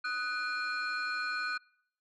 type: tone cluster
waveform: sine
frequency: 1256 / 1486 / 2420 / 4216 Hz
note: D#6 / F#6 / D#7 / C8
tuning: +16 / +7 / -49 / +12 cents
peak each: -37 / -32 / -40 / -40 dBFS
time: 0.04-1.58 s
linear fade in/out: 10 ms
effects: noise-tail reverb RT60 0.7 s tail -26 dB re dry + tanh soft clip ceiling -27 dBFS